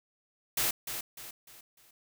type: noise with echo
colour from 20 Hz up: white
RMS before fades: -29 dBFS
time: 0.57-0.71 s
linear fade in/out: 5 ms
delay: 300 ms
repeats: 4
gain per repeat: -8 dB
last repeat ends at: 1.91 s
effects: none